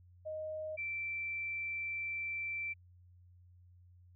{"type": "tone pair in turn", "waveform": "sine", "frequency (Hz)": [622.3, 2340], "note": ["D#5", "D7"], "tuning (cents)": [0, -7], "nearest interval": "octave + major seventh", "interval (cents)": 2293, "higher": "second", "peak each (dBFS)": [-38, -36], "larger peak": "second", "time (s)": [[0.25, 0.77], [0.77, 2.74]], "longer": "second", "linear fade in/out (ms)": 20, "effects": ["added 89 Hz sine -58 dBFS peak until 4.15 s"]}